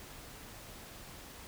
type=silence; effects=pink hiss -50 dBFS RMS until 1.47 s